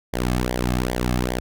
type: tone with flanger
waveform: sawtooth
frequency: 61.74 Hz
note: B1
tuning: in tune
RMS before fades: -23 dBFS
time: 0.13-1.4 s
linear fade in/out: 5 ms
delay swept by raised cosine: 0.74 to 2.14 ms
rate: 2.5 Hz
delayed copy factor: -0.8
effects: none